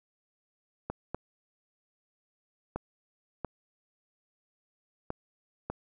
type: clicks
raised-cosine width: 1 ms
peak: -19 dBFS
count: 6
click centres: 0.9 / 1.146 / 2.76 / 3.447 / 5.104 / 5.7 s
effects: none